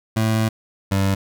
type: tone pair in turn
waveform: 25% pulse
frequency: 110.5 / 97.4 Hz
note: A2 / G2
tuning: +8 / -11 cents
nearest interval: major second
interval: 219 cents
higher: first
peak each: -13 dBFS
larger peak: neither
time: 0.16-0.49 / 0.91-1.15 s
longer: first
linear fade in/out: 10 ms
effects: none